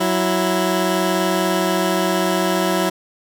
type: tone pair together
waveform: 15% pulse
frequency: 185 / 329.6 Hz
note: F#3 / E4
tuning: 0 / 0 cents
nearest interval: minor seventh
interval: 1000 cents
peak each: -13 dBFS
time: 0-2.9 s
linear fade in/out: 10 ms
effects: none